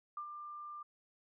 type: tone with ADSR envelope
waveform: sine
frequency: 1192 Hz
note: D6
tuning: 25 cents sharp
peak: -38 dBFS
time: 0.17-0.83 s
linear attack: 3 ms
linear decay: 81 ms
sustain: -6 dB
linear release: 8 ms
effects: none